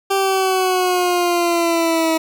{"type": "exponential sweep", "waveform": "20% pulse", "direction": "down", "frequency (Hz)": [392, 321.2], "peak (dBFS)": -10, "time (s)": [0.1, 2.18], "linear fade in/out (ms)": 10, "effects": ["8-bit"]}